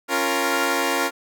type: chord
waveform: 10% pulse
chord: Bb minor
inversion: first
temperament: equal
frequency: 277.2 / 349.2 / 466.2 Hz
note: Db4 / F4 / Bb4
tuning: 0 / 0 / 0 cents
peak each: -16 dBFS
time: 0.08-1.11 s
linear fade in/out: 50 ms
effects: none